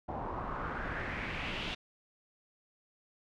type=noise with low-pass filter sweep; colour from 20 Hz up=pink; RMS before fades=-38 dBFS; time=0.08-1.75 s; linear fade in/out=10 ms; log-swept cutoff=810 to 3400 Hz; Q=2.9; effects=none